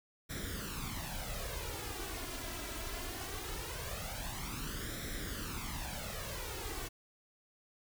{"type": "noise with flanger", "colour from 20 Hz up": "pink", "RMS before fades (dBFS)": -41, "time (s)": [0.29, 6.89], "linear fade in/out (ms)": 20, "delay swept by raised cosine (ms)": [0.53, 3.03], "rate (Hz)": 0.21, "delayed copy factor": 0.7, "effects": []}